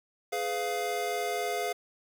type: chord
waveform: square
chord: F diminished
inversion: first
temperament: just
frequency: 419.1 / 502.9 / 698.5 Hz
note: Ab4 / Cb5 / F5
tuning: +16 / +31 / 0 cents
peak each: -35 / -37 / -33 dBFS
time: 0.32-1.73 s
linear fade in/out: 10 ms
effects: 10-bit